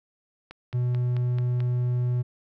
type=click train; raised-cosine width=0.3 ms; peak=-25 dBFS; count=6; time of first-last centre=0.51-1.604 s; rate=4.57 Hz
type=tone; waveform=triangle; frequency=123.3 Hz; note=B2; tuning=2 cents flat; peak=-20 dBFS; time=0.73-2.23 s; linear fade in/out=20 ms
effects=none